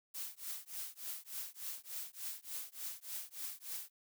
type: noise with tremolo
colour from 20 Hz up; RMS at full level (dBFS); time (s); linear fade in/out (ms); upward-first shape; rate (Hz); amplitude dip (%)
blue; -41; 0.14-3.9; 10; triangle; 3.4; 100
effects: none